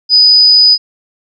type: tone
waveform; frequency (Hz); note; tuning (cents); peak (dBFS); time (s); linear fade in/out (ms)
sine; 4978; D#8; 0; -3; 0.09-0.78; 50
effects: none